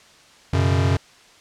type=chord; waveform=square; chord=F# suspended fourth; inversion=none; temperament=equal; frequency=92.5 / 123.47 / 138.59 Hz; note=F#2 / B2 / C#3; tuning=0 / 0 / 0 cents; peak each=-19 / -25 / -23 dBFS; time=0.53-0.97 s; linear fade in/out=5 ms; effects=white hiss -50 dBFS RMS until 1.4 s + low-pass 6000 Hz 12 dB/octave